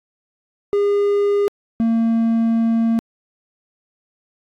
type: tone pair in turn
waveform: triangle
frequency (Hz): 406.3 / 228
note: G#4 / A#3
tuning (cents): -38 / -38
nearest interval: minor seventh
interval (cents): 1000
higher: first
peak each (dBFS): -12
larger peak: neither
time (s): 0.73-1.48 / 1.8-2.99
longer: second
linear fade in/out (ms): 0
effects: AAC 64 kbps